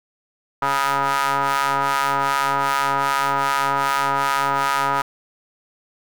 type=ring-modulated tone; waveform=sawtooth; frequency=138.59 Hz; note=C#3; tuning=in tune; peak=-11 dBFS; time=0.62-5.02 s; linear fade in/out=5 ms; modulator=1110 Hz; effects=none